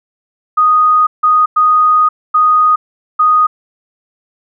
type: tone bursts at uneven times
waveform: sine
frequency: 1242 Hz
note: D#6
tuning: 3 cents flat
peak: -6 dBFS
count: 5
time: 0.57-1.07 / 1.23-1.46 / 1.56-2.09 / 2.34-2.76 / 3.19-3.47 s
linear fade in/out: 10 ms
effects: none